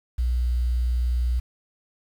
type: tone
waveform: sine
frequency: 60.8 Hz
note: B1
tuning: 26 cents flat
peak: -20 dBFS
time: 0.18-1.4 s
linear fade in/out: 10 ms
effects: 8-bit